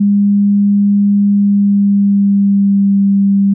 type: tone with pitch glide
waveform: sine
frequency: 202.4 to 198.23 Hz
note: G#3 to G3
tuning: -44 to +20 cents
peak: -7 dBFS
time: 0-3.54 s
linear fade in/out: 10 ms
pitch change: -36 cents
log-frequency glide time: 1.27-2.99 s
effects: none